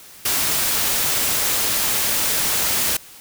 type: noise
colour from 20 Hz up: white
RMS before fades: -20 dBFS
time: 0.25-2.97 s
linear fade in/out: 5 ms
effects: white hiss -43 dBFS RMS until 3.2 s